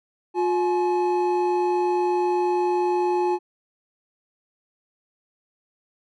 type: tone pair together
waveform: triangle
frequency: 357.2 / 849.6 Hz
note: F4 / G#5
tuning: +39 / +39 cents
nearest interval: octave + minor third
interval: 1500 cents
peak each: -19 / -22 dBFS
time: 0.34-3.39 s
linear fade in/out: 50 ms
effects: none

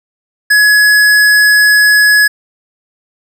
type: tone with hard clipping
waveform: sine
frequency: 1688 Hz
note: G#6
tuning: 28 cents sharp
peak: -6 dBFS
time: 0.5-2.28 s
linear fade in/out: 10 ms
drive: 16 dB
effects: none

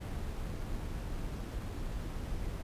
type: noise with sample-and-hold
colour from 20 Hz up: brown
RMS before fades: -38 dBFS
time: 0-2.63 s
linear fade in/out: 20 ms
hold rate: 11025 Hz
effects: resampled to 32000 Hz

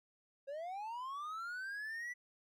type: linear sweep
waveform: triangle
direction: up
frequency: 535 to 1982 Hz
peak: -39 dBFS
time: 0.47-2.14 s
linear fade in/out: 20 ms
effects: none

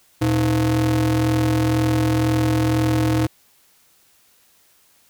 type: ring-modulated tone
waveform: square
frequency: 98 Hz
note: G2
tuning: in tune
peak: -14 dBFS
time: 0.21-3.27 s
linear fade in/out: 10 ms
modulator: 217 Hz
effects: white hiss -57 dBFS RMS until 5.09 s

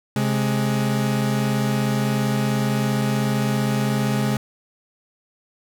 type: tone pair together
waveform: 40% pulse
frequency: 132.79 / 210 Hz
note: C3 / G#3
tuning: +26 / +19 cents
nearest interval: minor sixth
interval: 793 cents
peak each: -21 dBFS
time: 0.16-4.37 s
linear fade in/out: 2 ms
effects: none

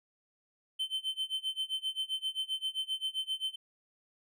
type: tone with tremolo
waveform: triangle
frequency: 3081 Hz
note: G7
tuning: 31 cents flat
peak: -28 dBFS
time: 0.79-3.56 s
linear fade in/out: 10 ms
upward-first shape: sine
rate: 7.6 Hz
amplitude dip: 95%
effects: none

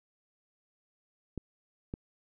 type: clicks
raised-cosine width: 3 ms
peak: -23 dBFS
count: 2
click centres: 1.377 / 1.939 s
effects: none

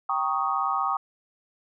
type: chord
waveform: sine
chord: Eb dominant seventh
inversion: first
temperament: equal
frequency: 784 / 932.3 / 1108.7 / 1244.5 Hz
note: G5 / Bb5 / Db6 / Eb6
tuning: 0 / 0 / 0 / 0 cents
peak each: -29 / -32 / -28 / -27 dBFS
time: 0.09-0.97 s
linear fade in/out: 5 ms
effects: none

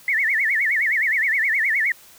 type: tone with vibrato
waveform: sine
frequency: 1975.5 Hz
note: B6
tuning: in tune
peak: -17 dBFS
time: 0.08-1.92 s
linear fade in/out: 2 ms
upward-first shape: sine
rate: 9.6 Hz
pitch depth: 220 cents each way
effects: white hiss -48 dBFS RMS until 2.18 s

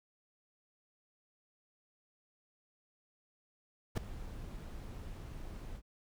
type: noise with ADSR envelope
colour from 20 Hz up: brown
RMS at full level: -27 dBFS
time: 3.95-5.82 s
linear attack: 25 ms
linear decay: 5 ms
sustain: -18 dB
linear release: 61 ms
effects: none

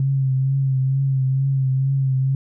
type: tone with vibrato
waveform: sine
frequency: 134 Hz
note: C3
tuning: 42 cents sharp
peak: -16 dBFS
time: 0-2.35 s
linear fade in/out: 2 ms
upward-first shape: triangle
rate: 2.2 Hz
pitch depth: 42 cents each way
effects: none

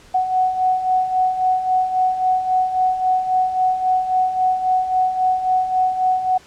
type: beating tone pair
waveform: sine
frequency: 740 / 743.7 Hz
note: F#5 / F#5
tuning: 0 / +9 cents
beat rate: 3.7 Hz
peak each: -23 / -16 dBFS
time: 0.14-6.38 s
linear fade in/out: 10 ms
effects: pink hiss -47 dBFS RMS until 6.46 s + low-pass 8000 Hz 12 dB/octave

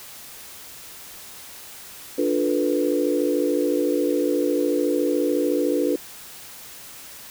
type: chord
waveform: sine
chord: B half-diminished seventh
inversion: first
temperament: equal with one note detuned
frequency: 293.7 / 353.3 / 440 / 493.9 Hz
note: D4 / F4 / A4 / B4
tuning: 0 / +20 / 0 / 0 cents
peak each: -23 / -25 / -26 / -24 dBFS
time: 2.18-5.96 s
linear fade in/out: 5 ms
effects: white hiss -41 dBFS RMS until 7.3 s

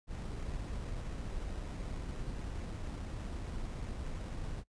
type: noise with sample-and-hold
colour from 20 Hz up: brown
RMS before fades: -40 dBFS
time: 0.07-4.64 s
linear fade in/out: 50 ms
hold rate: 4410 Hz
effects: noise-tail reverb RT60 0.1 s tail -22 dB re dry + resampled to 22050 Hz

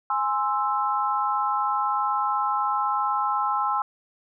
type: chord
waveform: sine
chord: Ab augmented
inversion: none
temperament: equal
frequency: 830.6 / 1046.5 / 1318.5 Hz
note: Ab5 / C6 / E6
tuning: 0 / 0 / 0 cents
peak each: -26 dBFS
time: 0.1-3.82 s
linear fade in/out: 2 ms
effects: none

